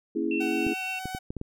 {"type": "chord", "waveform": "sine", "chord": "A# half-diminished seventh", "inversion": "none", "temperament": "equal", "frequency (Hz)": [233.1, 277.2, 329.6, 415.3], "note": ["A#3", "C#4", "E4", "G#4"], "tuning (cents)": [0, 0, 0, 0], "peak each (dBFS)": [-33, -31, -28, -32], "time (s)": [0.15, 0.74], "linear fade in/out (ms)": 10}
{"type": "tone with tremolo", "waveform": "sine", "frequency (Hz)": 2700, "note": "E7", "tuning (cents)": 41, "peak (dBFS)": -30, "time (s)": [0.31, 0.99], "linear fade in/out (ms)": 2, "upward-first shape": "triangle", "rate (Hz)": 3.8, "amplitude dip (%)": 25}
{"type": "tone with vibrato", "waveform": "sawtooth", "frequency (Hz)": 751, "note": "F#5", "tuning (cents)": 26, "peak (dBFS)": -31, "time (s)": [0.4, 1.19], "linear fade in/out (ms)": 10, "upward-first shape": "sine", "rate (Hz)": 8.4, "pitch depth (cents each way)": 12}
{"type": "clicks", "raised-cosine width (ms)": 3, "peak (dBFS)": -21, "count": 6, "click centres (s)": [0.667, 1.056, 1.149, 1.305, 1.367, 1.414]}
{"effects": []}